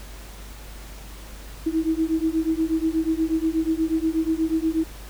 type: beating tone pair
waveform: sine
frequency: 317.8 / 326.1 Hz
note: D#4 / E4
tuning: +37 / -19 cents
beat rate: 8.3 Hz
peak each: -23 dBFS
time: 1.66-4.84 s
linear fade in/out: 10 ms
effects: added 50 Hz sine -38 dBFS peak until 5.09 s + pink hiss -44 dBFS RMS until 5.09 s